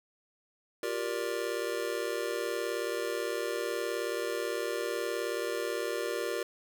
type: chord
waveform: square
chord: G minor seventh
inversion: third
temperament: just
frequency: 352.8 / 392 / 470.4 / 588 Hz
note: F4 / G4 / Bb4 / D5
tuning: +18 / 0 / +16 / +2 cents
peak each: -39 / -38 / -36 / -39 dBFS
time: 0.83-6.43 s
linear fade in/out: 2 ms
effects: none